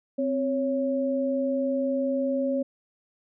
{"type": "tone pair together", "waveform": "sine", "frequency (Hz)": [261.6, 554.3], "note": ["C4", "C#5"], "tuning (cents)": [0, 0], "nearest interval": "octave + minor second", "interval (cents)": 1300, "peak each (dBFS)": -26, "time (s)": [0.18, 2.63], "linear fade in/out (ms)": 10, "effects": []}